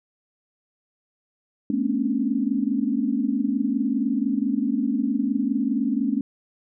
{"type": "tone cluster", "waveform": "sine", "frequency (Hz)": [215.1, 240.8, 265.4, 284.8], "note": ["A3", "B3", "C4", "C#4"], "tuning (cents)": [-39, -44, 25, 47], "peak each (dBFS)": -26, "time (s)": [1.7, 6.21], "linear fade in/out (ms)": 2, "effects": []}